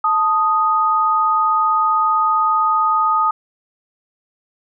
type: tone pair together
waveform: sine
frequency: 880 / 1244.5 Hz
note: A5 / D#6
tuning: 0 / 0 cents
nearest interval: tritone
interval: 600 cents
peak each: -19 / -14 dBFS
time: 0.04-3.31 s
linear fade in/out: 5 ms
effects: none